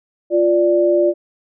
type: tone pair together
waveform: sine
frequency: 349.2 / 587.3 Hz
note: F4 / D5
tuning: 0 / 0 cents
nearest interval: major sixth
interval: 900 cents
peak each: -14 dBFS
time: 0.3-1.14 s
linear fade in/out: 50 ms
effects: none